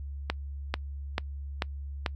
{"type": "click train", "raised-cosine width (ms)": 0.3, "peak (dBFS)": -11, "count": 5, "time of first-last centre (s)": [0.3, 2.062], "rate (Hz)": 2.27, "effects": ["noise-tail reverb RT60 0.1 s tail -26 dB re dry", "added 70 Hz sine -35 dBFS peak until 2.15 s"]}